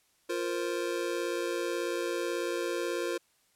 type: chord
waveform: square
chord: F suspended fourth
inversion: none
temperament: just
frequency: 349.2 / 465.6 / 523.8 Hz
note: F4 / Bb4 / C5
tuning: 0 / -2 / +2 cents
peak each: -34 / -36 / -37 dBFS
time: 0.29-3.18 s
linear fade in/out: 10 ms
effects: white hiss -69 dBFS RMS until 3.55 s + low-pass 12000 Hz 12 dB/octave